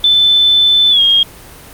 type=tone with pitch glide; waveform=sine; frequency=3520 to 3247 Hz; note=A7 to G#7; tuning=0 to -40 cents; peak=-6 dBFS; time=0.04-1.23 s; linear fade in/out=2 ms; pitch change=-140 cents; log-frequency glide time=0.9-1.01 s; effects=pink hiss -35 dBFS RMS until 1.73 s + Opus 32 kbps